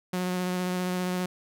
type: tone with vibrato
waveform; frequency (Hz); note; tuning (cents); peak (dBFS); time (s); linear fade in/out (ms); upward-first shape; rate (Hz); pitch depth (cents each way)
sawtooth; 181.6; F#3; -32; -23; 0.13-1.26; 5; sine; 15; 13
effects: none